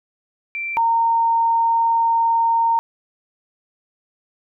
sine tone pair in turn, 2349 / 919.4 Hz, D7 / A#5, 0 / -24 cents, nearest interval octave + major third, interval 1624 cents, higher first, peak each -23 / -14 dBFS, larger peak second, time 0.55-0.77 / 0.77-2.79 s, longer second, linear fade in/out 0 ms, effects none

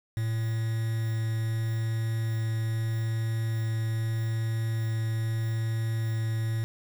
triangle tone with quantisation, 112.4 Hz, A2, 37 cents sharp, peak -24 dBFS, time 0.17-6.64 s, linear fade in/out 0 ms, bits 7, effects none

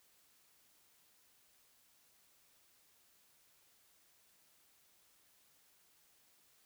silence, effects white hiss -70 dBFS RMS until 6.65 s

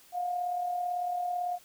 sine tone with amplitude modulation, 713 Hz, F5, 36 cents sharp, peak -27 dBFS, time 0.12-1.59 s, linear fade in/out 50 ms, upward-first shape sine, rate 38 Hz, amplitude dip 45%, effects white hiss -58 dBFS RMS until 1.64 s

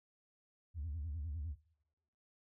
sine tone with vibrato, 77.4 Hz, D#2, 9 cents flat, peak -37 dBFS, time 0.74-1.56 s, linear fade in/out 50 ms, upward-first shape sine, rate 9.9 Hz, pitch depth 200 cents each way, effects noise-tail reverb RT60 0.9 s tail -22 dB re dry + tanh soft clip ceiling -36 dBFS

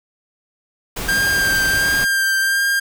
pink noise, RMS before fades -26 dBFS, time 0.96-2.05 s, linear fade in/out 10 ms
45% pulse tone with vibrato, 1590 Hz, G6, 24 cents sharp, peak -15 dBFS, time 1.08-2.8 s, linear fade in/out 10 ms, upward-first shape sine, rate 1.4 Hz, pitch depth 18 cents each way
effects none

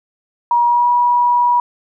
sine tone with pitch glide, 954 to 968.4 Hz, A#5 to B5, +40 to -34 cents, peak -10 dBFS, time 0.51-1.6 s, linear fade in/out 2 ms, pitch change +26 cents, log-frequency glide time 0.65-0.89 s, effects none

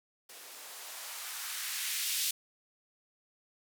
violet noise with band-pass filter sweep, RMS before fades -38 dBFS, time 0.29-2.31 s, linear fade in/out 5 ms, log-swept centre 340 to 3300 Hz, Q 1.1, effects none

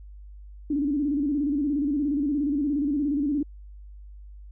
sine tone with vibrato, 288 Hz, D4, 34 cents flat, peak -22 dBFS, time 0.7-3.43 s, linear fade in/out 5 ms, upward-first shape square, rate 17 Hz, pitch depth 80 cents each way, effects added 50 Hz sine -41 dBFS peak until 4.51 s

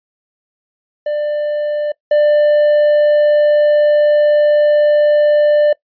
triangle tone pair in turn, 594 / 594 Hz, D5 / D5, +20 / +20 cents, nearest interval unison, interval 0 cents, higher neither, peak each -13 / -6 dBFS, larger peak second, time 1.06-1.92 / 2.11-5.73 s, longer second, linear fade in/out 5 ms, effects noise-tail reverb RT60 0.1 s tail -22 dB re dry + resampled to 11025 Hz

